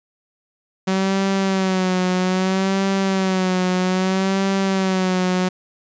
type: tone with vibrato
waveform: sawtooth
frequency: 188.6 Hz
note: F#3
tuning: 33 cents sharp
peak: -13 dBFS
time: 0.87-5.49 s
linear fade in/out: 10 ms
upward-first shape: sine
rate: 0.62 Hz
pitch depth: 53 cents each way
effects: resampled to 16000 Hz